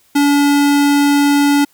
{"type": "tone", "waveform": "square", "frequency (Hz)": 286.1, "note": "D4", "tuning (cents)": -45, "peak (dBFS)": -10, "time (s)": [0.15, 1.65], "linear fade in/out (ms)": 10, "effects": ["white hiss -54 dBFS RMS until 1.73 s"]}